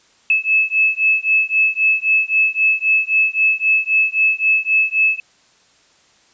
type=beating tone pair; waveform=sine; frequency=2600 / 2603.8 Hz; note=E7 / E7; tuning=-24 / -22 cents; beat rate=3.8 Hz; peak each=-16 dBFS; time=0.3-5.2 s; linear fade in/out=2 ms; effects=white hiss -54 dBFS RMS until 6.33 s + resampled to 16000 Hz